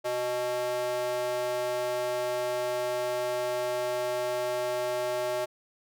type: tone with high-pass filter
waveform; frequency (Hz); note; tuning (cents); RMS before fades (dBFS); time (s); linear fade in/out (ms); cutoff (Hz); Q
square; 123.6; B2; +2; -30; 0.04-5.46; 20; 530; 6
effects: none